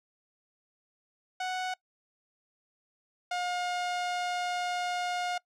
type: tone pair in turn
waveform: sawtooth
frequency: 740 / 714.7 Hz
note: F#5 / F5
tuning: 0 / +40 cents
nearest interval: minor second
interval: 60 cents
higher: first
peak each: -27 / -26 dBFS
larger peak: second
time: 1.4-1.74 / 3.31-5.38 s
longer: second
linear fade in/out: 5 ms
effects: noise-tail reverb RT60 0.1 s tail -23 dB re dry + low-pass 6000 Hz 12 dB/octave